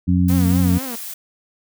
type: harmonic tone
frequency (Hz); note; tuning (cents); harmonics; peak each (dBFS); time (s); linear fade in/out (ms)
89.9; F#2; -49; 1 / 2 / 3; -17 / -16 / -20; 0.07-0.79; 20
type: noise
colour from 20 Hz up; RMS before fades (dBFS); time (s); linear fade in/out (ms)
blue; -31; 0.28-1.14; 5
type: tone with vibrato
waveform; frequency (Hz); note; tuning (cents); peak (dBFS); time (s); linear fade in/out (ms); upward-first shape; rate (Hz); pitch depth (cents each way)
sawtooth; 247.2; B3; +2; -24; 0.29-0.96; 10; triangle; 4.1; 180
effects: none